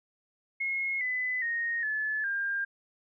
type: tone with pitch steps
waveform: sine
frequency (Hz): 2163 / 2007 / 1861.4 / 1726.7 / 1601.8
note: C#7 / B6 / A#6 / A6 / G6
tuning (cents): -43 / +27 / -3 / -33 / +37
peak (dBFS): -28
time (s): 0.6-2.65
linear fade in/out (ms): 10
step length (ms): 410
effects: none